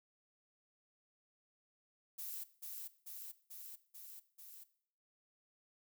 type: noise with echo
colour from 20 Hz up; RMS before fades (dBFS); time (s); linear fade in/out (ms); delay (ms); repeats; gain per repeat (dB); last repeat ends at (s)
violet; -45; 2.18-2.44; 10; 440; 5; -2; 4.64
effects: noise-tail reverb RT60 0.6 s tail -17 dB re dry